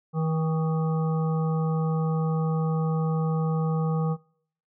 harmonic tone with a mistuned harmonic, 160 Hz, D#3, 49 cents sharp, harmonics 1 / 3 / 5 / 7 / 8, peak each -23 / -33 / -37 / -40 / -41 dBFS, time 0.13-4.17 s, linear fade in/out 50 ms, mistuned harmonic 8, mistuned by -65 cents, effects noise-tail reverb RT60 0.6 s tail -23 dB re dry

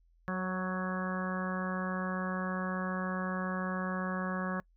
harmonic tone with a mistuned harmonic, 185.4 Hz, F#3, 4 cents sharp, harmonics 1 / 2 / 3 / 4 / 5 / 6 / 7 / 8 / 9, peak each -34 / -45 / -41 / -46 / -48 / -40 / -45 / -45 / -41 dBFS, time 0.28-4.6 s, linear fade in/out 0 ms, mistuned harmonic 3, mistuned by -15 cents, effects noise-tail reverb RT60 0.1 s tail -25 dB re dry + added 42 Hz sine -63 dBFS peak until 4.76 s

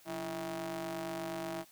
sawtooth ring-modulated tone, 155.6 Hz, D#3, in tune, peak -30 dBFS, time 0.05-1.65 s, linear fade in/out 50 ms, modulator 491 Hz, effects white hiss -61 dBFS RMS until 1.71 s + high-pass 60 Hz 12 dB/octave

